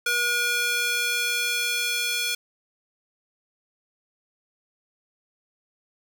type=tone with high-pass filter sweep; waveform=square; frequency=480.2 Hz; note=B4; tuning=49 cents flat; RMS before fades=-25 dBFS; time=0.06-2.35 s; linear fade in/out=5 ms; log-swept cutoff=1500 to 2700 Hz; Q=1.3; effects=9-bit